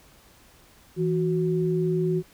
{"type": "tone pair together", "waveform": "sine", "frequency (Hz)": [164.1, 368.4], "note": ["E3", "F#4"], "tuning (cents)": [-8, -7], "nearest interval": "octave + major second", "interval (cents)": 1401, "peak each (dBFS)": -24, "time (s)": [0.96, 2.23], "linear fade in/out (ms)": 50, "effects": ["pink hiss -55 dBFS RMS until 2.33 s"]}